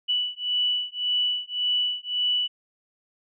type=beating tone pair; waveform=sine; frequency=2960 / 2961.8 Hz; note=F#7 / F#7; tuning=0 / +1 cents; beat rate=1.8 Hz; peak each=-26 dBFS; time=0.08-2.48 s; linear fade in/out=20 ms; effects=none